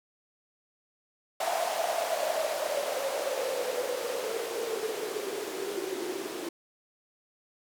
blue noise with band-pass filter sweep, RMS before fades -32 dBFS, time 1.4-6.49 s, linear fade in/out 5 ms, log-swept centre 710 to 340 Hz, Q 9.4, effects none

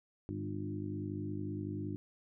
harmonic tone with a mistuned harmonic, 50.7 Hz, G#1, 41 cents flat, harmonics 2 / 3 / 4 / 5 / 6 / 7, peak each -41 / -46 / -44 / -51 / -41 / -46 dBFS, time 0.29-1.96 s, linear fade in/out 0 ms, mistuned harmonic 6, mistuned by -21 cents, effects none

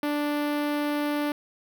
sawtooth tone with notch filter, 293.7 Hz, D4, in tune, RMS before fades -27 dBFS, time 0.03-1.32 s, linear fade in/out 2 ms, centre 7100 Hz, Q 0.67, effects none

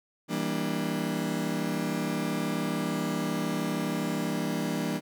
35% pulse chord, E half-diminished seventh, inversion none, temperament just, 164.81 / 197.78 / 237.3 / 296.7 Hz, E3 / G3 / Bb3 / D4, 0 / +16 / +31 / +18 cents, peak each -32 dBFS, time 0.28-5.01 s, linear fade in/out 50 ms, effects none

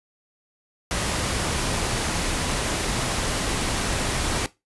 pink noise, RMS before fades -25 dBFS, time 0.91-4.46 s, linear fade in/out 0 ms, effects noise-tail reverb RT60 0.2 s tail -17 dB re dry + resampled to 24000 Hz

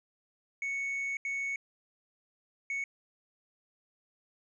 triangle tone bursts at uneven times, 2217 Hz, C#7, in tune, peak -30 dBFS, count 3, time 0.62-1.17 / 1.25-1.56 / 2.7-2.84 s, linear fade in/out 2 ms, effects resampled to 16000 Hz

